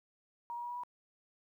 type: tone with pitch steps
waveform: sine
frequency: 947 / 954.7 / 962.4 / 970.3 / 978.1 Hz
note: A#5 / A#5 / B5 / B5 / B5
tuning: +27 / +41 / -45 / -31 / -17 cents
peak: -38 dBFS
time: 0.5-0.835 s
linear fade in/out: 0 ms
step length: 67 ms
effects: 12-bit